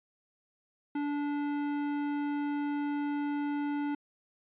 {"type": "tone with tanh clipping", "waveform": "sine", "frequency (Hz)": 290, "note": "D4", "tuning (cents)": -22, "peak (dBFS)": -32, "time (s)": [0.95, 3.95], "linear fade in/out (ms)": 5, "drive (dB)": 16, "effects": ["resampled to 8000 Hz"]}